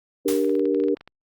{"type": "chord", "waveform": "sine", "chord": "G minor", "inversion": "second", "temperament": "just", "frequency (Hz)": [294, 392, 470.4], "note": ["D4", "G4", "Bb4"], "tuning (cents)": [2, 0, 16], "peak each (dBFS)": -23, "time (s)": [0.25, 0.95], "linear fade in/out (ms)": 10}
{"type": "noise with exponential decay", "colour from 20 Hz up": "white", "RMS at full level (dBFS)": -28, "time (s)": [0.28, 0.6], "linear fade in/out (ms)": 1, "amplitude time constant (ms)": 69}
{"type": "clicks", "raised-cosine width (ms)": 0.3, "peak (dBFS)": -27, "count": 12, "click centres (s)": [0.446, 0.495, 0.553, 0.595, 0.655, 0.747, 0.801, 0.838, 0.884, 0.97, 1.01, 1.076]}
{"effects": ["Opus 32 kbps"]}